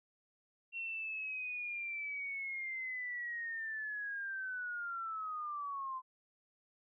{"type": "linear sweep", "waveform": "sine", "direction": "down", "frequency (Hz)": [2735, 1026], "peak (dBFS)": -38, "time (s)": [0.72, 6.02], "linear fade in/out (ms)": 50, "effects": []}